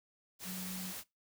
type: tone in noise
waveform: sine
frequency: 185 Hz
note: F#3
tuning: in tune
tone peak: -41 dBFS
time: 0.44-0.94 s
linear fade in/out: 50 ms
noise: white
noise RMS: -44 dBFS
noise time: 0.39-1.04 s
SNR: 0 dB
effects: noise-tail reverb RT60 0.2 s tail -21 dB re dry